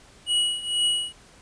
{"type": "tone with tremolo", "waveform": "square", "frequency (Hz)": 2916, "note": "F#7", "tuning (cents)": -26, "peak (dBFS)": -19, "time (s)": [0.26, 1.13], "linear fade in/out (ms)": 50, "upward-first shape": "triangle", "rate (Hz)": 2.1, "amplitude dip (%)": 85, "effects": ["pink hiss -52 dBFS RMS until 1.41 s", "resampled to 22050 Hz"]}